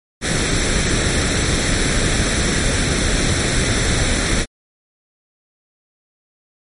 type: noise with comb filter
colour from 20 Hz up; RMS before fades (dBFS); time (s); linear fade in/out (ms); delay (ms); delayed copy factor
pink; -17; 0.21-4.46; 50; 0.52; +0.6
effects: MP3 48 kbps